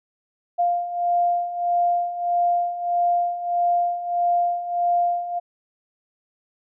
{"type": "beating tone pair", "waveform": "sine", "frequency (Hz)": [698.5, 700.1], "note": ["F5", "F5"], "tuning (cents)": [0, 4], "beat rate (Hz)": 1.6, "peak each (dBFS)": [-25, -20], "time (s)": [0.58, 5.4], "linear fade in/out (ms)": 20, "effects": []}